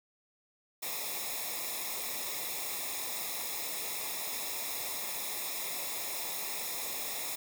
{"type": "noise with comb filter", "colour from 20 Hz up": "white", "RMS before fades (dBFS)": -37, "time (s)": [0.82, 7.36], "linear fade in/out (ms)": 10, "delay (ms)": 0.66, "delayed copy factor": -0.8, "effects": []}